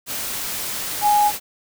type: tone in noise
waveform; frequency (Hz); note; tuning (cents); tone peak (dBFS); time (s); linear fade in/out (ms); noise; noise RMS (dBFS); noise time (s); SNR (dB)
sine; 830.6; G#5; 0; -13; 1.01-1.32; 50; white; -27; 0.06-1.4; +11
effects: none